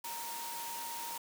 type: tone in noise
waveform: sine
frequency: 932.3 Hz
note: A#5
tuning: in tune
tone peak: -42 dBFS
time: 0.04-1.18 s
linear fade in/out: 5 ms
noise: white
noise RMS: -43 dBFS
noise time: 0.04-1.18 s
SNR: -2 dB
effects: high-pass 200 Hz 12 dB/octave